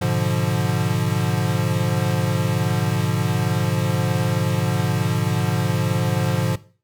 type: chord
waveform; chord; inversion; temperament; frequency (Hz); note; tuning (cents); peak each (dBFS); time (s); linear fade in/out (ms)
square; G# diminished seventh; none; equal with one note detuned; 104.67 / 123.47 / 146.83 / 174.61; G#2 / B2 / D3 / F3; +14 / 0 / 0 / 0; -25; 0.01-6.56; 10
effects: noise-tail reverb RT60 0.4 s tail -18 dB re dry